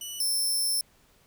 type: tone pair in turn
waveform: 15% pulse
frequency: 2960 / 5337 Hz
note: F#7 / E8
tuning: 0 / +21 cents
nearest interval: minor seventh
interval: 1021 cents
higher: second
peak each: -28 / -19 dBFS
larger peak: second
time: 0.01-0.2 / 0.2-0.81 s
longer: second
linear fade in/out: 2 ms
effects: pink hiss -62 dBFS RMS until 1.26 s